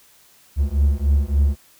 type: beating tone pair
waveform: triangle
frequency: 69.3 / 72.8 Hz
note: C#2 / D2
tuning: 0 / -15 cents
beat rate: 3.5 Hz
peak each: -16 dBFS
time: 0.56-1.57 s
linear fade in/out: 50 ms
effects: white hiss -53 dBFS RMS until 1.79 s